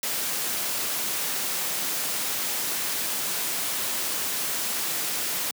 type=noise; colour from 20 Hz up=white; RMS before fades=-28 dBFS; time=0.03-5.51 s; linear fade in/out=2 ms; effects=high-pass 150 Hz 12 dB/octave